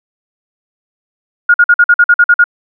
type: tone bursts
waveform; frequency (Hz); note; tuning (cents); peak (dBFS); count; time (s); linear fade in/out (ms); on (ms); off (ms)
sine; 1430; F6; +41; -3; 10; 1.49-2.441; 5; 51; 49
effects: none